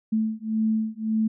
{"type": "beating tone pair", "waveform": "sine", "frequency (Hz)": [218.6, 220.4], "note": ["A3", "A3"], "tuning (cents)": [-11, 3], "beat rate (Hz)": 1.8, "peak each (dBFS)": -25, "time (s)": [0.12, 1.28], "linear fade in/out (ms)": 10, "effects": []}